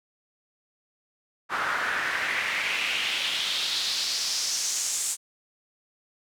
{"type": "noise with band-pass filter sweep", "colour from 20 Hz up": "pink", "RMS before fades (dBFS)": -28, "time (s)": [1.49, 5.17], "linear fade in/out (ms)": 50, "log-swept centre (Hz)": [1300, 7900], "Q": 2.9, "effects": []}